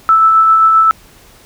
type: tone with tremolo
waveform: sine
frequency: 1316 Hz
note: E6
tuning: 3 cents flat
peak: -4 dBFS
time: 0.09-0.91 s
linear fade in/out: 0 ms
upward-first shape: sine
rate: 7.6 Hz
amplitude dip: 25%
effects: pink hiss -43 dBFS RMS until 1.45 s